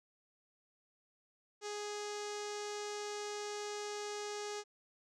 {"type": "tone with low-pass filter", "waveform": "sawtooth", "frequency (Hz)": 415.3, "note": "G#4", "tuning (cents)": 0, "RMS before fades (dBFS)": -42, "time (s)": [1.61, 4.64], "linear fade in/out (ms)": 50, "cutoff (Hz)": 6400, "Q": 2.8, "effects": []}